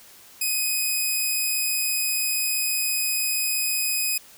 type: tone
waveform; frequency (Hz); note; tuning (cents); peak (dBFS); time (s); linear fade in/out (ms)
5% pulse; 2509; D#7; +14; -13; 0.41-4.18; 5
effects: white hiss -49 dBFS RMS until 4.37 s